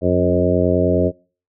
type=harmonic tone with a mistuned harmonic; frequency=89.7 Hz; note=F2; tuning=47 cents sharp; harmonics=1 / 2 / 3 / 4 / 5 / 6 / 7; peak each=-21 / -21 / -21 / -21 / -21 / -21 / -21 dBFS; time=0.01-1.12 s; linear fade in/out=50 ms; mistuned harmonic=2; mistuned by=-15 cents; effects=noise-tail reverb RT60 0.4 s tail -26 dB re dry